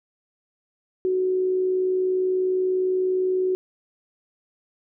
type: tone with amplitude modulation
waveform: sine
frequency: 371.5 Hz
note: F#4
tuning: 7 cents sharp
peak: -18 dBFS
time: 1.05-3.55 s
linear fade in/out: 0 ms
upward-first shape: sine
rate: 60 Hz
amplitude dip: 30%
effects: none